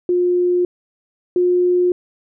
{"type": "tone pair in turn", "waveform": "sine", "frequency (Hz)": [356.2, 357.8], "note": ["F4", "F4"], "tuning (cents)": [34, 42], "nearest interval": "unison", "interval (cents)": 8, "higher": "second", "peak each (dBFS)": [-13, -12], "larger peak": "second", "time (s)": [[0.09, 0.65], [1.36, 1.92]], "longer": "neither", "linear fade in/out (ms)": 2, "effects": []}